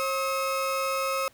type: tone pair together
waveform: 35% pulse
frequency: 538.2 / 1280 Hz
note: C5 / D#6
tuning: +49 / +49 cents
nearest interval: octave + minor third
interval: 1500 cents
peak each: -27 dBFS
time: 0-1.28 s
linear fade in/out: 0 ms
effects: pink hiss -59 dBFS RMS until 1.33 s